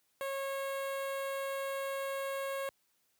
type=tone with notch filter; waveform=sawtooth; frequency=546 Hz; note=C#5; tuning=26 cents flat; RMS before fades=-37 dBFS; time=0.21-2.69 s; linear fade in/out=0 ms; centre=5400 Hz; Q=1.1; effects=white hiss -75 dBFS RMS until 3.19 s + high-pass 60 Hz 12 dB/octave